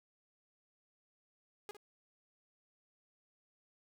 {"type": "tone with echo", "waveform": "sawtooth", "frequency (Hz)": 413.3, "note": "G#4", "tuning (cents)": -8, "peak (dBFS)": -39, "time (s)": [1.69, 1.71], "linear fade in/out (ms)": 0, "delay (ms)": 57, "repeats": 1, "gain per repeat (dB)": -11, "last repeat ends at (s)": 1.767, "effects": []}